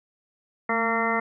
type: harmonic tone with a mistuned harmonic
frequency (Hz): 228.6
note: A#3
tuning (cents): -34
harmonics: 1 / 2 / 3 / 4 / 5 / 6 / 8 / 9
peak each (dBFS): -30 / -30 / -30 / -30 / -30 / -30 / -30 / -30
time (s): 0.69-1.2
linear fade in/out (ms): 5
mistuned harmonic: 1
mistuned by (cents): -41
effects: none